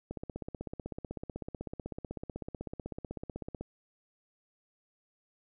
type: click train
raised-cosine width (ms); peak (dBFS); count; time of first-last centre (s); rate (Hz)
2; -25; 57; 0.11-3.61; 16
effects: none